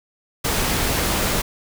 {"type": "noise", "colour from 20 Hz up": "pink", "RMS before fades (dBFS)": -21, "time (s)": [0.44, 1.42], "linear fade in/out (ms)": 10, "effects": []}